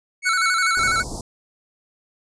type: tone with tremolo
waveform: 45% pulse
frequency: 2217 Hz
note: C#7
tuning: in tune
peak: -20 dBFS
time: 0.22-1.04 s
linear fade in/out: 50 ms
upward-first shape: triangle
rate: 5.1 Hz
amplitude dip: 70%
type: tone with vibrato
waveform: square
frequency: 1408 Hz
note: F6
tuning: 14 cents sharp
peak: -19 dBFS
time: 0.25-1.03 s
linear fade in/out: 20 ms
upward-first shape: square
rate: 12 Hz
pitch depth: 84 cents each way
type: band-stop noise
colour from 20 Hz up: pink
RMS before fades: -31 dBFS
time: 0.77-1.21 s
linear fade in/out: 2 ms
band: 1000 to 4600 Hz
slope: 48 dB/octave
effects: resampled to 22050 Hz